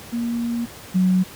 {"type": "tone pair in turn", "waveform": "sine", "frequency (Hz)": [235.2, 184.96], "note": ["A#3", "F#3"], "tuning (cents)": [16, 0], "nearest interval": "major third", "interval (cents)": 416, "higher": "first", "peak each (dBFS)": [-21, -14], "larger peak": "second", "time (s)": [[0.12, 0.66], [0.94, 1.24]], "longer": "first", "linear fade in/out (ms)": 20, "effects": ["pink hiss -40 dBFS RMS until 1.35 s", "high-pass 60 Hz 12 dB/octave"]}